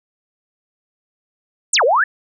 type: exponential two-way sweep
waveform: sine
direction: down then up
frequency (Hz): 9360 to 440 to 1823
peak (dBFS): -11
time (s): 1.73-2.04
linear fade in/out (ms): 5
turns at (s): 1.84
effects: none